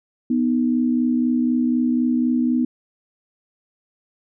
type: tone pair together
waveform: sine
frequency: 246.2 / 310.2 Hz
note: B3 / D#4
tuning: -5 / -5 cents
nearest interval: major third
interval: 400 cents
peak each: -17 / -23 dBFS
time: 0.3-2.65 s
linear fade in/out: 5 ms
effects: none